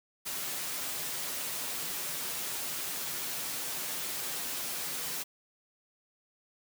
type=noise with comb filter; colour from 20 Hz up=white; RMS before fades=-36 dBFS; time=0.25-5.24 s; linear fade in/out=20 ms; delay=9.3 ms; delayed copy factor=-0.5; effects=high-pass 100 Hz 12 dB/octave